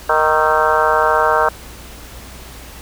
harmonic tone with a mistuned harmonic, 155.56 Hz, D#3, in tune, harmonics 3 / 4 / 5 / 6 / 7 / 8 / 9 / 10, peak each -20 / -18 / -21 / -18 / -20 / -22 / -20 / -20 dBFS, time 0.09-1.49 s, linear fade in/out 5 ms, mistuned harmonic 9, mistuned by -63 cents, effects added 60 Hz sine -37 dBFS peak until 2.81 s + pink hiss -37 dBFS RMS until 2.81 s

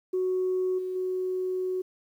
sine tone with level steps, 370 Hz, F#4, in tune, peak -23 / -29 / -26 dBFS, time 0.13-1.82 s, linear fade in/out 10 ms, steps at 0.78 / 0.95 s, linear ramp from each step 10 ms, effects tanh soft clip ceiling -20 dBFS + 10-bit

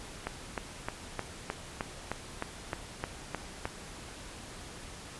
click train, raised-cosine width 0.5 ms, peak -17 dBFS, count 12, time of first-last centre 0.27-3.655 s, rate 3.25 Hz, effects pink hiss -46 dBFS RMS until 5.19 s + resampled to 24000 Hz

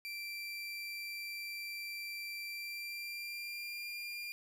30% pulse tone with pitch glide, 2350 to 2397 Hz, D7 to D7, +1 to +35 cents, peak -38 dBFS, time 0.05-4.32 s, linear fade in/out 0 ms, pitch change +34 cents, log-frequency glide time 2.46-3.91 s, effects none

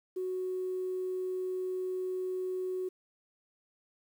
sine tone, 370 Hz, F#4, in tune, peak -31 dBFS, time 0.16-2.89 s, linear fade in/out 10 ms, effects tanh soft clip ceiling -27 dBFS + 10-bit

